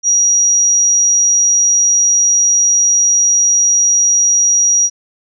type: tone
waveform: sine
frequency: 5750 Hz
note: F8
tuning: 50 cents sharp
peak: -8 dBFS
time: 0.03-4.9 s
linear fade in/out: 50 ms
effects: none